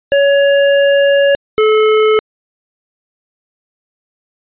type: tone pair in turn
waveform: square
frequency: 561 / 432.2 Hz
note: C#5 / A4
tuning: +21 / -31 cents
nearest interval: perfect fourth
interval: 452 cents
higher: first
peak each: -8 dBFS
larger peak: neither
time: 0.12-1.35 / 1.58-2.19 s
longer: first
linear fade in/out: 0 ms
effects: resampled to 8000 Hz